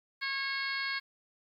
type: harmonic tone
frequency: 546 Hz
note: C#5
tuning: 26 cents flat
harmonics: 2 / 3 / 4 / 5 / 6 / 7 / 8 / 9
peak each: -42 / -36 / -36 / -48 / -46 / -48 / -39 / -48 dBFS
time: 0.21-1 s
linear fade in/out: 20 ms
effects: 11-bit